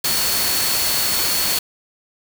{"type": "tone in noise", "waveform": "sine", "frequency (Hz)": 4409, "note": "C#8", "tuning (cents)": -10, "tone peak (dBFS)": -24, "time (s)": [0.04, 1.59], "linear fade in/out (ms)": 5, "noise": "white", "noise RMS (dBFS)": -20, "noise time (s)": [0.04, 1.59], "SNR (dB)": -7, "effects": []}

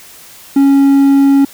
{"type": "tone", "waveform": "triangle", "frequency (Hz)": 276.6, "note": "C#4", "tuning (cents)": -4, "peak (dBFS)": -3, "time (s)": [0.56, 1.45], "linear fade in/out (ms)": 5, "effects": ["white hiss -37 dBFS RMS until 1.53 s"]}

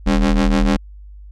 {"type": "ring-modulated tone", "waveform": "30% pulse", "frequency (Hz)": 81.6, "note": "E2", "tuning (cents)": -17, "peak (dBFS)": -7, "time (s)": [0.06, 0.77], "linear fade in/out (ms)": 10, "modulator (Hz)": 119, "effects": ["added 50 Hz sine -35 dBFS peak until 1.31 s", "low-pass 6000 Hz 12 dB/octave"]}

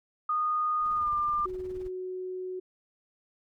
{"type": "tone with pitch glide", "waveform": "sine", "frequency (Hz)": [1231, 1196], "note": ["D#6", "D6"], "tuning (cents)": [-19, 31], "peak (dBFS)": -25, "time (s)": [0.29, 1.46], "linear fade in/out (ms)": 5, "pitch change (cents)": -50, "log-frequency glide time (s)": [0.95, 1.1]}
{"type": "noise with tremolo", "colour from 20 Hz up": "brown", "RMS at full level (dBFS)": -44, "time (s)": [0.8, 1.91], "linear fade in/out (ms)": 50, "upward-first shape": "triangle", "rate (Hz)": 19, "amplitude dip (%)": 85}
{"type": "tone", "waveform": "sine", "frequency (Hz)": 369.3, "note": "F#4", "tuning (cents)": -3, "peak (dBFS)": -33, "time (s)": [1.45, 2.6], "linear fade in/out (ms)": 10}
{"effects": []}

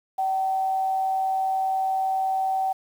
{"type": "tone with amplitude modulation", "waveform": "sine", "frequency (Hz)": 765, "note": "G5", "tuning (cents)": -42, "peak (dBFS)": -20, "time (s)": [0.18, 2.73], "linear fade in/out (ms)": 10, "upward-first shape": "sine", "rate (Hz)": 152, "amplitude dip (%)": 30, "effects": ["8-bit"]}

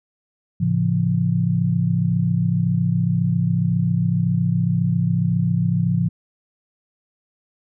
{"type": "chord", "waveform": "sine", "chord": "A augmented", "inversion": "none", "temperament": "just", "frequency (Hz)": [110, 137.5, 171.88], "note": ["A2", "C#3", "E#3"], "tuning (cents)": [0, -14, -27], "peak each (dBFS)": [-22, -22, -19], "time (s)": [0.6, 6.09], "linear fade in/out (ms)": 10, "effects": []}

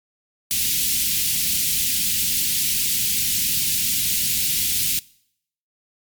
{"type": "band-stop noise", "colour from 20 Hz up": "white", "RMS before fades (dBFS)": -21, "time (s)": [0.51, 4.99], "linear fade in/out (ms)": 0, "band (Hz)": [250, 2500], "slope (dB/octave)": 24, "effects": ["noise-tail reverb RT60 0.7 s tail -23 dB re dry", "MP3 96 kbps"]}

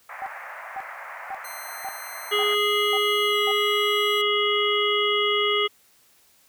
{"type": "band-pass noise", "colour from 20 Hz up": "white", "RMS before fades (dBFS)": -38, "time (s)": [0.09, 2.55], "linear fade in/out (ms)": 5, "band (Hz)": [600, 2100], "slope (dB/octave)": 48}
{"type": "tone bursts", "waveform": "sine", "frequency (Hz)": 777, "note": "G5", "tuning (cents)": -16, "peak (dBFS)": -29, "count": 7, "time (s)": [0.22, 3.514], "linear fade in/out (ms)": 0, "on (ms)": 42, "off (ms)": 500}
{"type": "tone with pitch glide", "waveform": "5% pulse", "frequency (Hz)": [2070, 1972], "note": ["C7", "B6"], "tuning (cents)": [-19, -3], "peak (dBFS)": -28, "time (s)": [1.44, 4.22], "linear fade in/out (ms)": 10, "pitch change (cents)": -84, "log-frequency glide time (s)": [3.27, 3.38]}
{"type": "harmonic tone", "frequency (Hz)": 415.3, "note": "G#4", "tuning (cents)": 0, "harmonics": [1, 3, 5, 7, 8], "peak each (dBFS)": [-24, -26, -27, -26, -28], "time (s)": [2.31, 5.68], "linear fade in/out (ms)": 20}
{"effects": ["white hiss -59 dBFS RMS until 6.48 s"]}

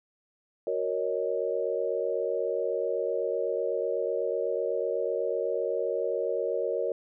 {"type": "chord", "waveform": "sine", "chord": "D# minor seventh", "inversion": "first", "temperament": "equal", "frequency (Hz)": [370, 466.2, 554.4, 622.3], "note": ["F#4", "A#4", "C#5", "D#5"], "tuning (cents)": [0, 0, 0, 0], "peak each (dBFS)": [-34, -30, -31, -34], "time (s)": [0.67, 6.92], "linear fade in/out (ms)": 2, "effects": []}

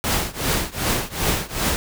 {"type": "noise with tremolo", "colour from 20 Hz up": "pink", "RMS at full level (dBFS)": -19, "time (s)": [0.04, 1.76], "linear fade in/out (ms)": 0, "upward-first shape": "triangle", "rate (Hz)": 2.6, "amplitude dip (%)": 95, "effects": []}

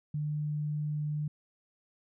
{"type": "tone", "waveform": "sine", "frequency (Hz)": 149.8, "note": "D3", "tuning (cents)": 35, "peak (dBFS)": -30, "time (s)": [0.14, 1.28], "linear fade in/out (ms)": 5, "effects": []}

